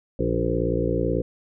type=harmonic tone with a mistuned harmonic; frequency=58.27 Hz; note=A#1; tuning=in tune; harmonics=1 / 2 / 3 / 5 / 6 / 7 / 8 / 9; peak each=-29 / -29 / -29 / -29 / -29 / -29 / -29 / -29 dBFS; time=0.19-1.22 s; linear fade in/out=5 ms; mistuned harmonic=9; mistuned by=-24 cents; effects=none